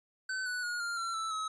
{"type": "tone with pitch steps", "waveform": "square", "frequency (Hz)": [1525, 1481.6, 1439.4, 1398.4, 1358.6, 1319.9, 1282.4], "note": ["G6", "F#6", "F#6", "F6", "F6", "E6", "E6"], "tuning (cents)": [-48, 2, -48, 2, -48, 2, -48], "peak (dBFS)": -34, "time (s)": [0.29, 1.48], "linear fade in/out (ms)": 5, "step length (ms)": 170, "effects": ["resampled to 22050 Hz"]}